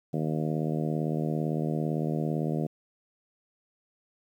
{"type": "harmonic tone", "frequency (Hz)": 77.78, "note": "D#2", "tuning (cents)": 0, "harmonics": [2, 3, 4, 5, 6, 7, 8, 9], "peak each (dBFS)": [-29, -33, -35, -37, -39, -40, -41, -42], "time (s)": [0.13, 2.67], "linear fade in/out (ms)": 10, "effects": ["10-bit"]}